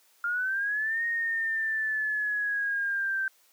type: linear two-way sweep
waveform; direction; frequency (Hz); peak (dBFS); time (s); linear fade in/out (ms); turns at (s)
sine; up then down; 1396.9 to 1864.7 to 1554; -26; 0.24-3.28; 2; 1.05
effects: white hiss -63 dBFS RMS until 3.52 s + high-pass 400 Hz 12 dB/octave